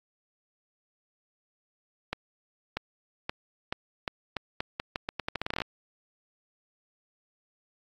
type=accelerating click train; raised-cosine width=0.3 ms; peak=-14 dBFS; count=21; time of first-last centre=2.13-5.618 s; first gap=640 ms; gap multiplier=0.82; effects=AAC 64 kbps